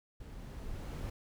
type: noise with level ramp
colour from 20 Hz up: brown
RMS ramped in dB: -48 to -38 dBFS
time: 0.2-1.1 s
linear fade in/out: 5 ms
effects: none